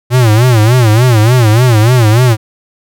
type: tone with vibrato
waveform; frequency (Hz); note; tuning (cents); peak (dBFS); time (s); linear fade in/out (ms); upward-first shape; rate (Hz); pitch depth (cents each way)
square; 116.54; A#2; 0; -5; 0.1-2.37; 50; sine; 3.4; 170
effects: none